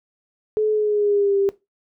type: tone with pitch glide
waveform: sine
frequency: 429 to 395.7 Hz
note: A4 to G4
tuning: -44 to +16 cents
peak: -16 dBFS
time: 0.57-1.49 s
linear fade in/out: 0 ms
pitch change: -140 cents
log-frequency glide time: 0.72-1.38 s
effects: noise-tail reverb RT60 0.2 s tail -17 dB re dry